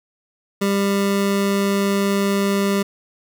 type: tone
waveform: 25% pulse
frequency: 198.9 Hz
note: G3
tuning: 25 cents sharp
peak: -13 dBFS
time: 0.61-2.83 s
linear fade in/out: 10 ms
effects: none